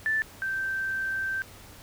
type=tone pair in turn; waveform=sine; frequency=1760 / 1560.3 Hz; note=A6 / G6; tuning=0 / -9 cents; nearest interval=major second; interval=209 cents; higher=first; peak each=-23 / -27 dBFS; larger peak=first; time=0.06-0.22 / 0.42-1.42 s; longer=second; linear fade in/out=0 ms; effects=added 95 Hz sine -55 dBFS peak until 1.82 s + pink hiss -49 dBFS RMS until 1.82 s